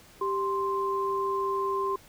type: tone pair together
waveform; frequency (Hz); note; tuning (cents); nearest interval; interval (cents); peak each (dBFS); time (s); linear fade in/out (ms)
sine; 392 / 1046.5; G4 / C6; 0 / 0; octave + perfect fourth; 1700; -29 / -28; 0.21-1.96; 5
effects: pink hiss -54 dBFS RMS until 2.08 s